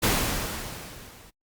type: noise with level ramp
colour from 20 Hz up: pink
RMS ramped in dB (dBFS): -21 to -51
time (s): 0.02-1.31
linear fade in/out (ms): 20
effects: noise-tail reverb RT60 0.1 s tail -25 dB re dry + Opus 48 kbps